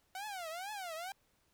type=tone with vibrato; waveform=sawtooth; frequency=736 Hz; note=F#5; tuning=9 cents flat; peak=-37 dBFS; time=0.15-1.12 s; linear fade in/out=2 ms; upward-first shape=triangle; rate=2.2 Hz; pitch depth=290 cents each way; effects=pink hiss -74 dBFS RMS until 1.53 s